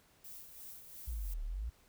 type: noise with tremolo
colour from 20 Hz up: violet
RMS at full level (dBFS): -49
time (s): 0.24-1.34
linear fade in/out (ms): 5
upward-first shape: sine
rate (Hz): 2.9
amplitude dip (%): 50
type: linear two-way sweep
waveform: sine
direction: down then up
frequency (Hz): 61.74 to 34.65 to 61.74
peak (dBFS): -36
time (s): 1.07-1.7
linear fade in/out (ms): 10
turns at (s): 1.43
effects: pink hiss -67 dBFS RMS until 1.88 s